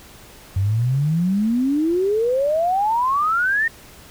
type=exponential sweep; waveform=sine; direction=up; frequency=92.5 to 1864.7 Hz; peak=-16 dBFS; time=0.56-3.68 s; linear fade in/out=5 ms; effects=pink hiss -44 dBFS RMS until 4.1 s